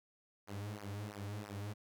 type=tone with flanger; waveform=sawtooth; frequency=102.5 Hz; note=G#2; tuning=22 cents flat; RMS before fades=-44 dBFS; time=0.47-1.74 s; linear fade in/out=20 ms; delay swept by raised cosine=0.26 to 5.96 ms; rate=3 Hz; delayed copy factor=-0.95; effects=none